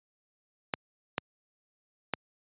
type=clicks; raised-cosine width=0.3 ms; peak=-11 dBFS; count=3; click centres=0.738 / 1.181 / 2.137 s; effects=high-pass 100 Hz 12 dB/octave + resampled to 8000 Hz